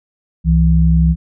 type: tone pair together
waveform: sine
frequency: 65.75 / 164.4 Hz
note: C2 / E3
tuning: +9 / -4 cents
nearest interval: octave + major third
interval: 1587 cents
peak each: -11 dBFS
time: 0.44-1.16 s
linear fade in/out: 50 ms
effects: none